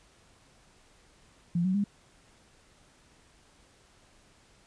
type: tone with pitch steps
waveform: sine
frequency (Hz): 172.4 / 186.92 / 202.7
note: F3 / F#3 / G#3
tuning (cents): -22 / +18 / -42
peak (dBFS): -24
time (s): 1.55-1.841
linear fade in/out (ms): 5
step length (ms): 97
effects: pink hiss -61 dBFS RMS until 4.66 s + resampled to 22050 Hz